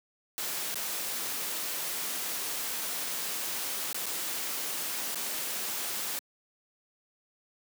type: noise with dropouts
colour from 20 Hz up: white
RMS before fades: -34 dBFS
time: 0.38-6.19 s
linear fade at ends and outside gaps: 0 ms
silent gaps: 0.743-0.756 / 3.929-3.945 / 4.058-4.065 / 5.146-5.156 s
effects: high-pass 200 Hz 12 dB/octave